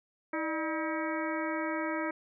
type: harmonic tone with a mistuned harmonic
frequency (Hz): 320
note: D#4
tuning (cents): +49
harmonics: 1 / 2 / 3 / 4 / 5 / 6 / 7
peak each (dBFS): -34 / -37 / -39 / -40 / -41 / -42 / -42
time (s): 0.33-2.11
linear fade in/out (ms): 5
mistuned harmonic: 2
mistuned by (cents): -100
effects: none